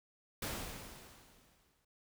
pink noise with exponential decay, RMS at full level -38 dBFS, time 0.42-1.85 s, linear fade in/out 5 ms, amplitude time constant 310 ms, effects none

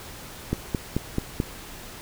click train, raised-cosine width 3 ms, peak -10 dBFS, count 5, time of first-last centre 0.53-1.401 s, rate 4.59 Hz, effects pink hiss -41 dBFS RMS until 2.01 s

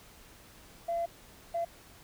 sine tone bursts at uneven times, 680 Hz, F5, 46 cents flat, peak -28 dBFS, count 2, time 0.88-1.06 / 1.54-1.65 s, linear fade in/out 10 ms, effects tanh soft clip ceiling -25 dBFS + pink hiss -55 dBFS RMS until 2.03 s

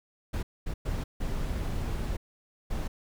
brown noise bursts at uneven times, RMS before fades -31 dBFS, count 5, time 0.33-0.43 / 0.66-0.74 / 0.85-1.04 / 1.2-2.17 / 2.7-2.88 s, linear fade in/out 10 ms, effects none

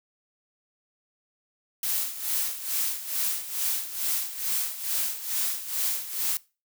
blue noise with tremolo, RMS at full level -26 dBFS, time 1.83-6.37 s, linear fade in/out 2 ms, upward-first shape sine, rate 2.3 Hz, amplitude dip 75%, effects noise-tail reverb RT60 0.3 s tail -21 dB re dry

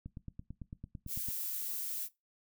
click train, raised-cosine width 5 ms, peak -31 dBFS, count 12, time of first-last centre 0.06-1.286 s, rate 8.97 Hz
violet noise, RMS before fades -38 dBFS, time 1.07-2.09 s, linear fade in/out 50 ms
effects noise-tail reverb RT60 0.2 s tail -19 dB re dry

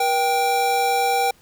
square tone pair together, 480.4 / 784 Hz, B4 / G5, -48 / 0 cents, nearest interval minor sixth, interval 848 cents, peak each -25 / -19 dBFS, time 0-1.31 s, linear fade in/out 5 ms, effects pink hiss -55 dBFS RMS until 1.41 s

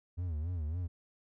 triangle tone with vibrato, 82.3 Hz, E2, 2 cents flat, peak -31 dBFS, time 0.17-0.88 s, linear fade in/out 20 ms, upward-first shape sine, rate 3.6 Hz, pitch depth 170 cents each way, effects none

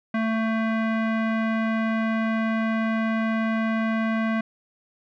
square tone with low-pass filter, 222.9 Hz, A3, 23 cents sharp, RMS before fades -24 dBFS, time 0.14-4.41 s, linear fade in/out 5 ms, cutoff 1900 Hz, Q 2.1, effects none

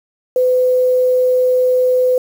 sine tone with quantisation, 505 Hz, B4, 39 cents sharp, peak -10 dBFS, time 0.36-2.18 s, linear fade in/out 2 ms, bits 6, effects none

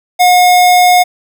square tone, 721 Hz, F#5, 45 cents flat, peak -5 dBFS, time 0.19-1.04 s, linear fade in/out 20 ms, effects none

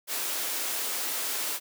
white high-pass noise, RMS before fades -31 dBFS, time 0.07-1.6 s, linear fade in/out 50 ms, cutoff 270 Hz, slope 24 dB/octave, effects none

